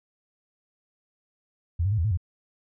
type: tone with pitch steps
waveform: sine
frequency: 84.6 / 98.5 / 108.7 / 82.1 / 108.9 / 88.5 Hz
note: E2 / G2 / A2 / E2 / A2 / F2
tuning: +45 / +9 / -21 / -6 / -17 / +23 cents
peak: -21 dBFS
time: 1.79-2.174 s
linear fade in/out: 10 ms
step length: 64 ms
effects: none